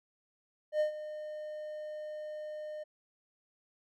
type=tone with ADSR envelope; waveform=triangle; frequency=609 Hz; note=D#5; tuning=37 cents flat; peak=-23 dBFS; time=0.72-2.84 s; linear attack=82 ms; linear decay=110 ms; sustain=-14 dB; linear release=14 ms; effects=none